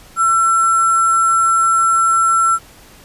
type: tone with sample-and-hold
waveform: sine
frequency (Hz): 1347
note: E6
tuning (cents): +37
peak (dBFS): -10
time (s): 0.16-2.59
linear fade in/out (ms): 50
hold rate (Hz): 8820
effects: pink hiss -43 dBFS RMS until 3.04 s + resampled to 32000 Hz